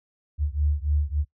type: beating tone pair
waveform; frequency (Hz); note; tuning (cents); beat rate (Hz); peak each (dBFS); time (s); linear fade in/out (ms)
sine; 72.3 / 75.8; D2 / D#2; -27 / -45; 3.5; -24 / -25; 0.38-1.25; 50
effects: noise-tail reverb RT60 0.1 s tail -20 dB re dry